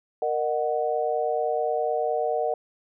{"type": "chord", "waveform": "sine", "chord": "D# minor", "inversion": "second", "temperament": "equal with one note detuned", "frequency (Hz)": [466.2, 610.5, 740], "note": ["A#4", "D#5", "F#5"], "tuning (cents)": [0, -33, 0], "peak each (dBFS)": -27, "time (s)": [0.22, 2.54], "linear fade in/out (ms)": 2, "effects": []}